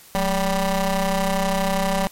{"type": "ring-modulated tone", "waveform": "20% pulse", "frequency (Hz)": 197.6, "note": "G3", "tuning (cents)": 14, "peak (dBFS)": -11, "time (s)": [0.15, 2.07], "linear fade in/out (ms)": 0, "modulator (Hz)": 379, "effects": ["white hiss -47 dBFS RMS until 2.11 s", "MP3 64 kbps"]}